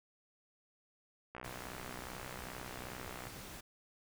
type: click train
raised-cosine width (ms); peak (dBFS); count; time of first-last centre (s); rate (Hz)
0.5; -30; 121; 1.35-3.27; 62.5
type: noise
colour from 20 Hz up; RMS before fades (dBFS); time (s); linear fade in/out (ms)
pink; -49; 1.44-3.61; 10
effects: none